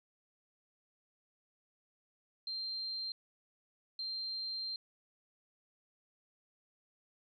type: tone bursts at uneven times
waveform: sine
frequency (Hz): 4163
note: C8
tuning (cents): -10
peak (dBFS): -37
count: 2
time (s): 2.47-3.12 / 3.99-4.76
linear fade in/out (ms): 2
effects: none